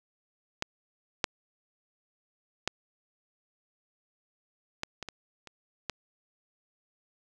clicks, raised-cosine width 0.2 ms, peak -12 / -7 / -10 / -14 / -20 / -21 / -28 / -14 dBFS, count 8, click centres 0.624 / 1.242 / 2.676 / 4.834 / 5.027 / 5.087 / 5.473 / 5.897 s, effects none

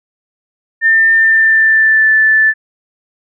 sine tone with pitch glide, 1799 to 1754.9 Hz, A6 to A6, +38 to -5 cents, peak -6 dBFS, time 0.81-2.54 s, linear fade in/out 50 ms, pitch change -43 cents, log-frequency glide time 1.15-2.1 s, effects none

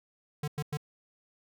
square tone bursts, 148.3 Hz, D3, 17 cents sharp, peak -31 dBFS, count 3, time 0.43-0.772 s, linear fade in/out 5 ms, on 48 ms, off 99 ms, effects none

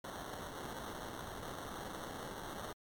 white noise with sample-and-hold, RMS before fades -45 dBFS, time 0.04-2.73 s, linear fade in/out 5 ms, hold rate 2450 Hz, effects MP3 96 kbps

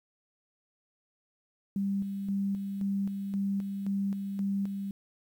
sine tone with tremolo, 197.7 Hz, G3, 15 cents sharp, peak -27 dBFS, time 1.76-4.91 s, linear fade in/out 2 ms, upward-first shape square, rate 1.9 Hz, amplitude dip 45%, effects 10-bit

